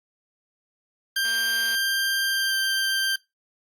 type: tone with pitch glide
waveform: 20% pulse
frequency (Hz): 1584 to 1573.1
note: G6 to G6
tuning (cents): +18 to +6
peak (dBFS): -17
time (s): 1.16-3.16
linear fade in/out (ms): 5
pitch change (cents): -12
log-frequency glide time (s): 2.26-2.64
type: click train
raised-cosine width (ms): 0.2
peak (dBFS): -24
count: 117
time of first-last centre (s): 1.25-1.75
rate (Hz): 232
effects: noise-tail reverb RT60 0.2 s tail -21 dB re dry + Opus 32 kbps